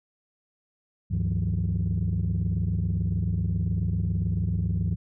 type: tone cluster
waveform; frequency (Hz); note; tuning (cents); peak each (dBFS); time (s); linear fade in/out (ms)
sine; 72.4 / 99.6 / 158.9 / 177.2; D2 / G2 / D#3 / F3; -24 / +28 / +37 / +25; -28 / -25 / -30 / -29; 1.1-4.96; 20
effects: tanh soft clip ceiling -18 dBFS